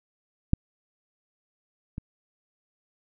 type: clicks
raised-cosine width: 5 ms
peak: -7 / -21 dBFS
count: 2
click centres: 0.534 / 1.981 s
effects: none